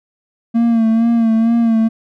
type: tone with vibrato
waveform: triangle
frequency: 228.3 Hz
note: A#3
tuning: 36 cents flat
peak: -8 dBFS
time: 0.54-1.89 s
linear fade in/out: 20 ms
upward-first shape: sine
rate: 2.2 Hz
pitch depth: 43 cents each way
effects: none